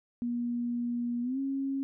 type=tone with pitch glide; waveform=sine; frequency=239.6 to 272.1 Hz; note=A#3 to C#4; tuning=+48 to -32 cents; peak=-29 dBFS; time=0.22-1.83 s; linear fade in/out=0 ms; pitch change=+220 cents; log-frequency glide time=1.22-1.39 s; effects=none